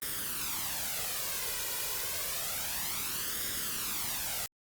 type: noise with flanger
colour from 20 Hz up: white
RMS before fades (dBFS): -35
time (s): 0.02-4.46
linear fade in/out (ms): 0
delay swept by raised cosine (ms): 0.58 to 2.08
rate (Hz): 0.29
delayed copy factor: +0.6
effects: Opus 32 kbps